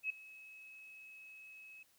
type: tone with ADSR envelope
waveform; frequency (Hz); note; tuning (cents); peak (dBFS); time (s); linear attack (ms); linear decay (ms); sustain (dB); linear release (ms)
sine; 2571; E7; -44; -32; 0.03-1.83; 69; 6; -20; 4
effects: white hiss -71 dBFS RMS until 1.98 s + high-pass 60 Hz 12 dB/octave